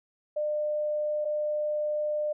sine tone pair in turn, 601 / 601 Hz, D5 / D5, +40 / +40 cents, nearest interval unison, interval 0 cents, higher neither, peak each -26 dBFS, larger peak neither, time 0.36-1.25 / 1.25-2.33 s, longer second, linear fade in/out 10 ms, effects none

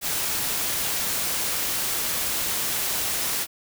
white noise, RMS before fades -26 dBFS, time 0.01-3.47 s, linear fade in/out 50 ms, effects none

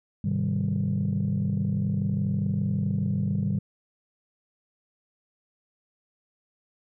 sine chord, Ab major seventh, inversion none, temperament equal, 103.83 / 130.81 / 155.56 / 196 Hz, Ab2 / C3 / Eb3 / G3, 0 / 0 / 0 / 0 cents, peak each -28 / -30 / -28 / -26 dBFS, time 0.24-3.59 s, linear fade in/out 5 ms, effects tanh soft clip ceiling -18 dBFS

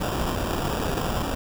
pink noise with sample-and-hold, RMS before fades -26 dBFS, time 0-1.35 s, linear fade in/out 10 ms, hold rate 2100 Hz, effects none

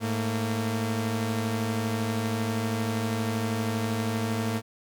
sawtooth tone pair together, 107.84 / 228.3 Hz, A2 / A#3, -34 / -36 cents, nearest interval octave + minor second, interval 1298 cents, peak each -25 / -25 dBFS, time 0-4.62 s, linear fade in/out 50 ms, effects none

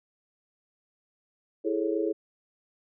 sine chord, A major seventh, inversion second, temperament just, 330 / 412.5 / 440 / 550 Hz, E4 / G#4 / A4 / C#5, +2 / -12 / 0 / -14 cents, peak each -29 / -30 / -31 / -34 dBFS, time 1.64-2.13 s, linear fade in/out 20 ms, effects none

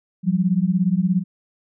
sine beating tone pair, 174.61 / 191.61 Hz, F3 / G3, 0 / -39 cents, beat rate 17 Hz, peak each -19 dBFS, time 0.23-1.24 s, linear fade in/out 50 ms, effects none

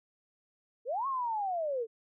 sine linear two-way sweep, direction up then down, 430.7 to 1108.7 to 430.7 Hz, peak -30 dBFS, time 0.85-1.87 s, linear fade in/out 50 ms, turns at 1.07 s, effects none

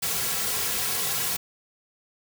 white noise with comb filter, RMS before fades -27 dBFS, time 0.02-1.37 s, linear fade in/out 10 ms, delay 3.3 ms, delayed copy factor -0.75, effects none

